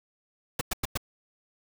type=noise bursts; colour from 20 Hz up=pink; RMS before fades=-28 dBFS; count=4; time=0.59-0.975 s; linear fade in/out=5 ms; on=22 ms; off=99 ms; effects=none